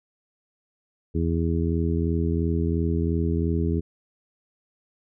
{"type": "harmonic tone", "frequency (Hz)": 82.9, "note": "E2", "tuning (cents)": 10, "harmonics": [1, 2, 3, 4, 5], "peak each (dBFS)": [-24, -27, -29, -30, -31], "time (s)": [1.14, 3.81], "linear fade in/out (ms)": 20, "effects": []}